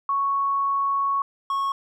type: tone pair in turn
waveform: sine / triangle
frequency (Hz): 1108.7 / 1100.4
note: C#6 / C#6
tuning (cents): 0 / -13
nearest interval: unison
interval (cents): 13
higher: first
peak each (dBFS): -20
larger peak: neither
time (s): 0.09-1.22 / 1.5-1.72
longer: first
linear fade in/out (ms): 2
effects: none